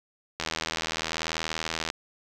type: click train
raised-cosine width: 0.2 ms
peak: -11 dBFS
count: 122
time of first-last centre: 0.4-1.901 s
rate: 80.6 Hz
effects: none